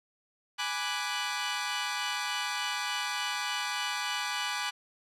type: chord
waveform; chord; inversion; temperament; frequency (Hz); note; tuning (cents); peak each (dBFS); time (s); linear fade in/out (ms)
15% pulse; G# half-diminished seventh; none; equal; 830.6 / 987.8 / 1174.7 / 1480; G#5 / B5 / D6 / F#6; 0 / 0 / 0 / 0; -30; 0.58-4.71; 20
effects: low-pass 9000 Hz 12 dB/octave